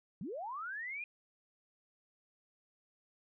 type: linear sweep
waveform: sine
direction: up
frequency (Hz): 146.83 to 2478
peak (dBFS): -39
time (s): 0.21-1.04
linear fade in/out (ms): 2
effects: none